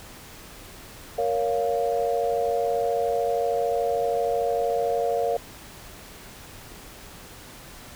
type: chord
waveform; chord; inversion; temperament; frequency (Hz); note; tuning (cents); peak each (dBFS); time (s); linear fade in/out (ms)
sine; Bb minor; none; just; 466.2 / 559.4 / 699.2; Bb4 / Db5 / F5; 0 / +16 / +2; -25 / -27 / -26; 1.18-5.37; 5
effects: pink hiss -44 dBFS RMS until 7.95 s